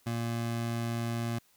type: tone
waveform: 25% pulse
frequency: 116.54 Hz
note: A#2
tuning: in tune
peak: -27 dBFS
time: 0.06-1.39 s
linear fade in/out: 10 ms
effects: white hiss -66 dBFS RMS until 1.56 s